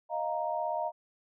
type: chord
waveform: sine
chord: Eb suspended second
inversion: none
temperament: equal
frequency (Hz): 622.3 / 698.5 / 932.3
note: Eb5 / F5 / Bb5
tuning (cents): 0 / 0 / 0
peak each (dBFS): -34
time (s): 0.09-0.92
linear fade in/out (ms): 50
effects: none